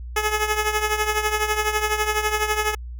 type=tone with tremolo; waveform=10% pulse; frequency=425.6 Hz; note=G#4; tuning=42 cents sharp; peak=-9 dBFS; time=0.16-2.75 s; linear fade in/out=5 ms; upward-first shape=triangle; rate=12 Hz; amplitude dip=75%; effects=added 60 Hz sine -31 dBFS peak until 2.99 s